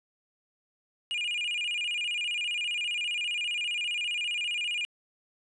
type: tone with vibrato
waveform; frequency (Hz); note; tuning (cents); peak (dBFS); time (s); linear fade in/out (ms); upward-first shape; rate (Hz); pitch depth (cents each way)
triangle; 2637; E7; 0; -27; 1.11-4.85; 0; square; 15; 150
effects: resampled to 24000 Hz